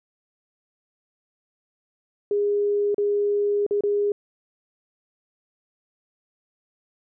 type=tone with dropouts; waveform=sine; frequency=409.7 Hz; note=G#4; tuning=24 cents flat; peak=-19 dBFS; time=2.31-4.12 s; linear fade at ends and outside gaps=2 ms; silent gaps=2.945-2.981 / 3.665-3.709 / 3.808-3.836 s; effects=none